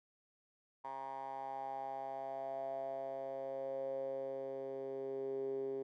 10% pulse tone with band-pass filter sweep, 134.7 Hz, C#3, 49 cents flat, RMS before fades -42 dBFS, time 0.84-5.83 s, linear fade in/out 10 ms, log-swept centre 950 to 380 Hz, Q 6.7, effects none

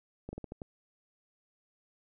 slowing click train, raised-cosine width 2 ms, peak -27 dBFS, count 6, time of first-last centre 0.29-0.618 s, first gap 40 ms, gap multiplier 1.25, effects none

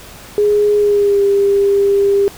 sine tone with pitch glide, 415.2 to 399.4 Hz, G#4 to G4, 0 to +32 cents, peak -9 dBFS, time 0.38-2.28 s, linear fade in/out 0 ms, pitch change -68 cents, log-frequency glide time 0.77-1.23 s, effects pink hiss -36 dBFS RMS until 2.37 s

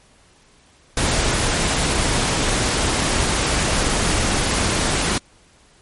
pink noise, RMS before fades -19 dBFS, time 0.97-5.18 s, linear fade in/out 2 ms, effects pink hiss -53 dBFS RMS until 5.81 s + MP3 48 kbps

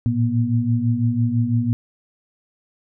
sine tone cluster, 112 / 118 / 240.2 Hz, A2 / A#2 / B3, +31 / +22 / -48 cents, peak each -21 dBFS, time 0.06-1.73 s, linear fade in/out 0 ms, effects none

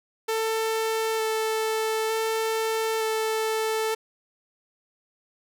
sawtooth tone with vibrato, 442.5 Hz, A4, 10 cents sharp, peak -20 dBFS, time 0.28-3.95 s, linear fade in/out 10 ms, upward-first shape square, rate 0.55 Hz, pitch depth 9 cents each way, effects none

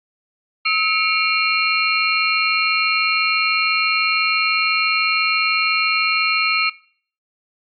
sine tone cluster, 1288 / 2212 / 2386 / 2762 / 4196 Hz, E6 / C#7 / D7 / F7 / C8, -41 / -4 / +27 / -20 / +4 cents, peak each -22 dBFS, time 0.65-6.7 s, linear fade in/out 10 ms, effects noise-tail reverb RT60 0.5 s tail -19 dB re dry + AAC 64 kbps

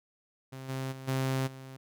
sawtooth tone with level steps, 132.4 Hz, C3, 21 cents sharp, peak -37 / -29 / -38 / -24 / -40 dBFS, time 0.52-1.77 s, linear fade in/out 10 ms, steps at 0.68 / 0.91 / 1.07 / 1.46 s, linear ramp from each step 20 ms, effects none

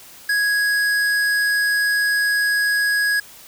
triangle tone with hard clipping, 1661.2 Hz, G#6, in tune, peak -18 dBFS, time 0.29-3.2 s, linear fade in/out 5 ms, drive 17 dB, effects white hiss -43 dBFS RMS until 3.47 s

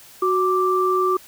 sine tone pair together, 370 / 1174.7 Hz, F#4 / D6, 0 / 0 cents, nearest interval octave + minor sixth, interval 2000 cents, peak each -19 dBFS, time 0.22-1.17 s, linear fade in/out 5 ms, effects white hiss -46 dBFS RMS until 1.27 s

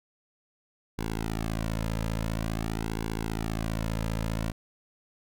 sawtooth tone with flanger, 55 Hz, A1, in tune, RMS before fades -31 dBFS, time 0.98-4.52 s, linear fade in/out 10 ms, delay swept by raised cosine 1.6 to 2.7 ms, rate 0.48 Hz, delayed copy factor -0.9, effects none

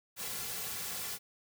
white noise with comb filter, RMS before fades -39 dBFS, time 0.16-1.19 s, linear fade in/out 50 ms, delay 3.2 ms, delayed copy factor -0.65, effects none

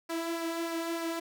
sawtooth tone with flanger, 332.6 Hz, E4, 16 cents sharp, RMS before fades -34 dBFS, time 0.09-1.2 s, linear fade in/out 10 ms, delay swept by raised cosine 0.28 to 2.68 ms, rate 3.3 Hz, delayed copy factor -0.5, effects none

